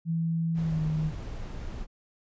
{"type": "tone with pitch glide", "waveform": "sine", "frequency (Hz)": [164.81, 155.65], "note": ["E3", "D#3"], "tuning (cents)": [0, 1], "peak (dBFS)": -25, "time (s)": [0.05, 1.12], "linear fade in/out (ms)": 50, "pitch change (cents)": -99, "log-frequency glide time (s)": [0.58, 0.83]}
{"type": "noise", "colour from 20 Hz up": "brown", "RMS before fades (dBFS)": -37, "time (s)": [0.54, 1.87], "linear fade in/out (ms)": 50}
{"effects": ["resampled to 16000 Hz"]}